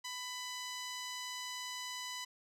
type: tone with low-pass filter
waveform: 10% pulse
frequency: 997 Hz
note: B5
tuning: 16 cents sharp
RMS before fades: -43 dBFS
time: 0.04-2.25 s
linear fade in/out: 10 ms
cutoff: 9900 Hz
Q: 1.6
effects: none